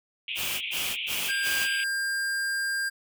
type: band-pass noise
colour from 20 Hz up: pink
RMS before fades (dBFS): -33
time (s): 0.28-1.84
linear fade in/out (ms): 2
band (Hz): 2300 to 3400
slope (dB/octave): 96
type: noise bursts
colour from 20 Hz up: white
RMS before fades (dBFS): -32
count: 4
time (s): 0.35-1.681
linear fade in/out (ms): 50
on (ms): 260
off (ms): 97
type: tone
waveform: square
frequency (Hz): 1600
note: G6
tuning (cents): +35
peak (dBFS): -27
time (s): 1.28-2.9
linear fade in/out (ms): 20
effects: none